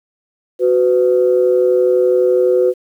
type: tone pair together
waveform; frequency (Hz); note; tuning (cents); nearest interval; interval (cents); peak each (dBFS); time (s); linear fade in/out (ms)
sine; 370 / 501.9; F#4 / B4; 0 / +28; perfect fourth; 528; -12; 0.59-2.74; 50
effects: tanh soft clip ceiling -2 dBFS + 8-bit